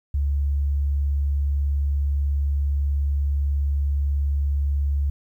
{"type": "tone", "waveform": "sine", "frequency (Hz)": 70.8, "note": "C#2", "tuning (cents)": 37, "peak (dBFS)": -19, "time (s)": [0.14, 5.1], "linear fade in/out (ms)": 5, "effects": ["10-bit"]}